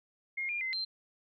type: tone with pitch steps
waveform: sine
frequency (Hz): 2136 / 2404 / 2063 / 4139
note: C7 / D7 / C7 / C8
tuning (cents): +35 / +40 / -25 / -20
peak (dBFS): -32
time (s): 0.37-0.85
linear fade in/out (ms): 10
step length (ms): 120
effects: none